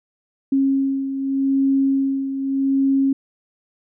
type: beating tone pair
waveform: sine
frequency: 271.4 / 272.23 Hz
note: C#4 / C#4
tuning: -36 / -31 cents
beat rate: 0.83 Hz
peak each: -17 / -24 dBFS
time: 0.52-3.13 s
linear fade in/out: 5 ms
effects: none